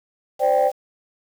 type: chord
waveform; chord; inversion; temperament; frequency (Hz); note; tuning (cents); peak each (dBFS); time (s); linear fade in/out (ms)
sine; C suspended second; none; equal with one note detuned; 519.3 / 587.3 / 784; C5 / D5 / G5; -13 / 0 / 0; -18; 0.39-0.72; 50
effects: tanh soft clip ceiling -9 dBFS + 7-bit